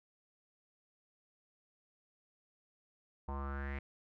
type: tone with low-pass filter sweep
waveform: square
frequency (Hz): 69.3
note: C#2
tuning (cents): 0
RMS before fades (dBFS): -40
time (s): 3.28-3.79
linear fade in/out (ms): 5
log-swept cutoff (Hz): 910 to 2200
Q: 6
effects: none